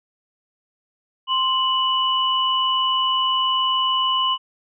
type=tone pair together; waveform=sine; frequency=1046.5 / 2960 Hz; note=C6 / F#7; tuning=0 / 0 cents; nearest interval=octave + tritone; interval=1800 cents; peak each=-20 dBFS; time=1.27-4.38 s; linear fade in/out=50 ms; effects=none